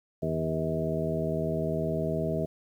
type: harmonic tone with a mistuned harmonic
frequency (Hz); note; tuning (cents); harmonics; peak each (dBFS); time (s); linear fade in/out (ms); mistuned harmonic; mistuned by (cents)
79.9; D#2; +47; 1 / 2 / 3 / 4 / 5 / 6 / 8; -40 / -31 / -36 / -38 / -34 / -37 / -32; 0.22-2.46; 10; 1; +57
effects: 10-bit